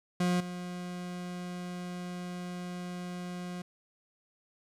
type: tone with level steps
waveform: 40% pulse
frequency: 178.5 Hz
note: F3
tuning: 38 cents sharp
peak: -25 / -36 dBFS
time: 0.2-3.62 s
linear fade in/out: 5 ms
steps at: 0.4 s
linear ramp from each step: 5 ms
effects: low-pass 10000 Hz 12 dB/octave + 11-bit